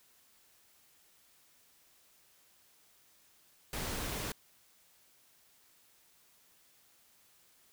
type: noise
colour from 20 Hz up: pink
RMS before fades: -38 dBFS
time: 3.73-4.32 s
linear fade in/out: 2 ms
effects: white hiss -66 dBFS RMS until 7.72 s